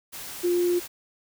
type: tone in noise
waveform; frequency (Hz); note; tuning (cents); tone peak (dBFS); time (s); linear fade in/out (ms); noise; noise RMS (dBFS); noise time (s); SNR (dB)
sine; 352.1; F4; +14; -20; 0.43-0.8; 20; white; -38; 0.12-0.88; +15
effects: none